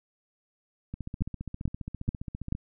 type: two click trains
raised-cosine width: 5 ms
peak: -14 / -23 dBFS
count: 4 / 25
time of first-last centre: 1.22-2.524 / 0.94-2.551 s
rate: 2.3 / 14.9 Hz
effects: none